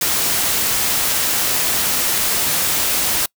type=noise; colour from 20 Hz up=white; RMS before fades=-18 dBFS; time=0.01-3.26 s; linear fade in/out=5 ms; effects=noise-tail reverb RT60 0.1 s tail -26 dB re dry